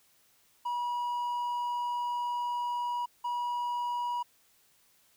triangle tone pair in turn, 967 / 967 Hz, B5 / B5, -37 / -37 cents, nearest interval unison, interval 0 cents, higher neither, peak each -28 dBFS, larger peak neither, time 0.65-3.06 / 3.24-4.23 s, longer first, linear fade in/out 10 ms, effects white hiss -66 dBFS RMS until 5.16 s

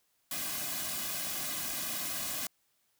white noise with comb filter, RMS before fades -36 dBFS, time 0.31-2.47 s, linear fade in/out 2 ms, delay 2.2 ms, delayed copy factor -0.8, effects white hiss -74 dBFS RMS until 2.99 s

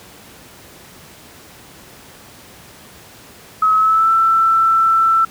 sine tone with pitch glide, 1282 to 1332.6 Hz, E6 to E6, -49 to +18 cents, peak -10 dBFS, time 3.62-5.25 s, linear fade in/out 5 ms, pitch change +67 cents, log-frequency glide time 3.75-4.12 s, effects pink hiss -41 dBFS RMS until 5.3 s + high-pass 80 Hz 12 dB/octave

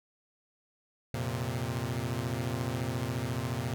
sawtooth chord, F suspended fourth, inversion none, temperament equal, 87.31 / 116.54 / 130.81 Hz, F2 / Bb2 / C3, 0 / 0 / 0 cents, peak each -36 / -30 / -31 dBFS, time 1.14-3.74 s, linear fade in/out 0 ms, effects none

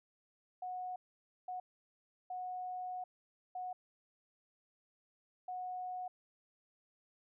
sine tone bursts at uneven times, 732 Hz, F#5, 19 cents flat, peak -39 dBFS, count 5, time 0.62-0.96 / 1.48-1.6 / 2.3-3.04 / 3.55-3.73 / 5.48-6.08 s, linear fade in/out 5 ms, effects none

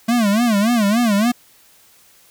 square tone with vibrato, 220 Hz, A3, in tune, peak -14 dBFS, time 0.08-1.32 s, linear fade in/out 10 ms, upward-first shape sine, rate 3.5 Hz, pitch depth 180 cents each way, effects white hiss -51 dBFS RMS until 2.3 s

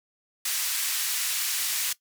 white band-pass noise, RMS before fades -28 dBFS, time 0.45-1.93 s, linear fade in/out 5 ms, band 1700 to 14000 Hz, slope 12 dB/octave, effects noise-tail reverb RT60 0.1 s tail -18 dB re dry

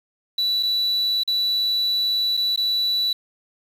sine tone with dropouts, 3951 Hz, B7, in tune, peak -16 dBFS, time 0.38-3.13 s, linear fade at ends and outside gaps 5 ms, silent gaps 0.628-0.631 / 1.235-1.276 / 2.369-2.373 / 2.561-2.575 s, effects tanh soft clip ceiling -18 dBFS + 7-bit

